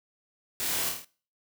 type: noise with echo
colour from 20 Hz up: white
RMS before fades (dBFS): -32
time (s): 0.6-0.89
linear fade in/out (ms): 0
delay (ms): 26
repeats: 6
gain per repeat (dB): -3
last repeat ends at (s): 1.046
effects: noise-tail reverb RT60 0.4 s tail -20 dB re dry